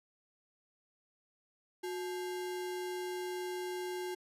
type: tone with sample-and-hold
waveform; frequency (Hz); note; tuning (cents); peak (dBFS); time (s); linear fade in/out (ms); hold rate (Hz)
sine; 363.2; F#4; -32; -36; 1.83-4.15; 10; 1225
effects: resampled to 32000 Hz